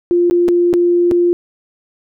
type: tone with dropouts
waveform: sine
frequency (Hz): 349.2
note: F4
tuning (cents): 0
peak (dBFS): -9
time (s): 0.11-1.33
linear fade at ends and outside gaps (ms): 0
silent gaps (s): 0.299-0.31 / 0.482-0.487 / 0.73-0.738 / 1.112-1.118
effects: none